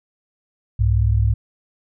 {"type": "tone pair together", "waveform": "sine", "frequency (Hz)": [65.7, 104.3], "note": ["C2", "G#2"], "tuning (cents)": [8, 8], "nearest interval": "minor sixth", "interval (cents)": 800, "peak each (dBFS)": [-17, -16], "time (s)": [0.79, 1.34], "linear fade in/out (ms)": 10, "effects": []}